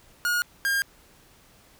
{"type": "tone pair in turn", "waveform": "45% pulse", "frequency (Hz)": [1437, 1610.7], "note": ["F6", "G6"], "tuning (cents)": [49, 47], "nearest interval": "major second", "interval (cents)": 198, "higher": "second", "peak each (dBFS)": -22, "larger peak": "neither", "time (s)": [[0.25, 0.42], [0.65, 0.82]], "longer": "neither", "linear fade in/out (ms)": 0, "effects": ["pink hiss -56 dBFS RMS until 1.79 s"]}